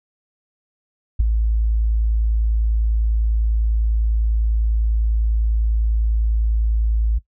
sine tone with ADSR envelope, 55 Hz, A1, in tune, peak -9 dBFS, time 1.19-7.19 s, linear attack 14 ms, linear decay 5 ms, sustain -6 dB, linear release 15 ms, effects noise-tail reverb RT60 0.1 s tail -17 dB re dry

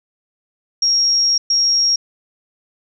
sine tone bursts at uneven times, 5588 Hz, F8, in tune, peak -12 dBFS, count 2, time 0.82-1.38 / 1.5-1.96 s, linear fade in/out 5 ms, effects none

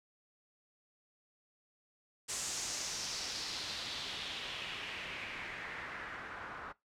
white noise with low-pass filter sweep, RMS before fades -42 dBFS, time 2.28-6.73 s, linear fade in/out 20 ms, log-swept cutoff 7600 to 1300 Hz, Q 2.5, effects noise-tail reverb RT60 0.2 s tail -21 dB re dry

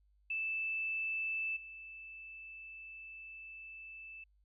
sine tone with level steps, 2637 Hz, E7, in tune, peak -34 / -47 dBFS, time 0.3-4.24 s, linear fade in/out 5 ms, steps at 1.56 s, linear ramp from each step 10 ms, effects added 50 Hz sine -67 dBFS peak until 4.44 s

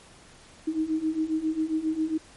sine beating tone pair, 311.1 / 318.5 Hz, D#4 / D#4, 0 / +41 cents, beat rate 7.4 Hz, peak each -29 / -26 dBFS, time 0.67-2.18 s, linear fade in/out 10 ms, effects pink hiss -52 dBFS RMS until 2.36 s + MP3 48 kbps

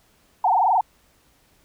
sine tone with frequency modulation, 830.6 Hz, G#5, in tune, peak -15 dBFS, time 0.44-0.81 s, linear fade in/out 5 ms, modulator 21.6 Hz, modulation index 5, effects pink hiss -60 dBFS RMS until 1.64 s

